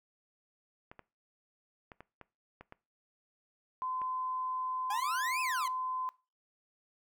clicks, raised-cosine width 0.5 ms, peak -33 dBFS, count 8, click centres 0.915 / 0.993 / 1.918 / 2.006 / 2.213 / 2.61 / 2.724 / 4.017 s
sine tone, 1025 Hz, C6, 36 cents flat, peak -33 dBFS, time 3.82-6.09 s, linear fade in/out 0 ms
40% pulse exponential two-way sweep, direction up then down, 790 to 2637 to 975 Hz, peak -33 dBFS, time 4.9-5.68 s, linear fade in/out 5 ms, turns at 5.41 s
effects noise-tail reverb RT60 0.3 s tail -21 dB re dry

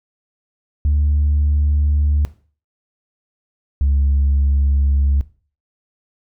sine tone pair in turn, 73.42 / 69.66 Hz, D2 / C#2, 0 / +9 cents, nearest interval minor second, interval 91 cents, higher first, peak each -11 dBFS, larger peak neither, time 0.85-2.25 / 3.81-5.21 s, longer neither, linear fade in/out 0 ms, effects noise-tail reverb RT60 0.4 s tail -18 dB re dry + tanh soft clip ceiling -10 dBFS

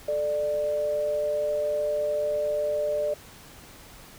sine tone pair together, 437 / 594 Hz, A4 / D5, -12 / +20 cents, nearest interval perfect fourth, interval 532 cents, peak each -33 / -24 dBFS, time 0.08-3.14 s, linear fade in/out 5 ms, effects pink hiss -48 dBFS RMS until 4.18 s

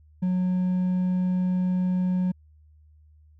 triangle tone with hard clipping, 182.7 Hz, F#3, 22 cents flat, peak -22 dBFS, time 0.22-2.32 s, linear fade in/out 10 ms, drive 5 dB, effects added 76 Hz sine -52 dBFS peak until 3.39 s

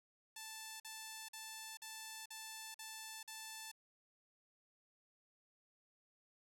5% pulse tone bursts, 880 Hz, A5, in tune, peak -36 dBFS, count 7, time 0.36-3.716 s, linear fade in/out 5 ms, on 440 ms, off 46 ms, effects none

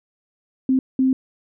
sine tone bursts at uneven times, 261.6 Hz, C4, in tune, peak -14 dBFS, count 2, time 0.69-0.79 / 0.99-1.13 s, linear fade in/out 2 ms, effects none

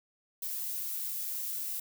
violet noise, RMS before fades -36 dBFS, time 0.42-1.8 s, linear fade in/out 5 ms, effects none

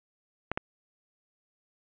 clicks, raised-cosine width 0.5 ms, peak -14 dBFS, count 2, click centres 0.516 / 0.575 s, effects resampled to 8000 Hz + 9-bit

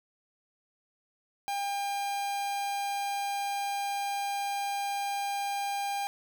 45% pulse tone, 802 Hz, G5, 39 cents sharp, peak -30 dBFS, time 1.48-6.07 s, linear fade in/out 0 ms, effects none

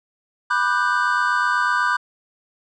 triangle chord, G major seventh, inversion first, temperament equal with one note detuned, 987.8 / 1192.4 / 1480 / 1568 Hz, B5 / D6 / F#6 / G6, 0 / +26 / 0 / 0 cents, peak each -21 dBFS, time 0.5-1.97 s, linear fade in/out 10 ms, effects resampled to 22050 Hz

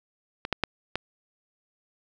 clicks, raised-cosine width 0.3 ms, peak -15 / -8 / -7 / -11 dBFS, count 4, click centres 0.451 / 0.527 / 0.637 / 0.956 s, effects none

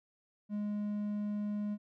triangle tone, 207.7 Hz, G#3, in tune, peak -31 dBFS, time 0.49-1.78 s, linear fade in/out 50 ms, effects none

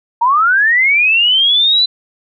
sine linear sweep, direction up, 908 to 4040 Hz, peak -8 dBFS, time 0.21-1.86 s, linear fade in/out 10 ms, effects none

